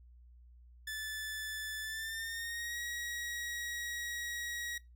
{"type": "tone with pitch glide", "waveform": "sawtooth", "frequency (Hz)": [1746, 1904], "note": ["A6", "A#6"], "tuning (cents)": [-14, 36], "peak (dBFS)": -35, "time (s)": [0.87, 4.78], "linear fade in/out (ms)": 5, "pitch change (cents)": 150, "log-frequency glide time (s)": [1.83, 2.79], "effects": ["noise-tail reverb RT60 0.2 s tail -20 dB re dry", "added 60 Hz sine -55 dBFS peak until 4.95 s"]}